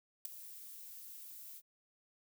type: noise with ADSR envelope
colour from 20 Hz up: violet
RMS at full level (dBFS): -34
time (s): 0.25-1.62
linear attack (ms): 4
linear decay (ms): 6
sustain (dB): -17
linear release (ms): 49
effects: none